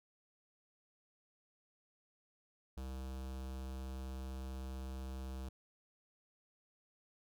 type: tone with notch filter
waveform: square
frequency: 65.41 Hz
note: C2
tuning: in tune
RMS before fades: -44 dBFS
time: 2.77-5.49 s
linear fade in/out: 5 ms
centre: 2000 Hz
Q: 2
effects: none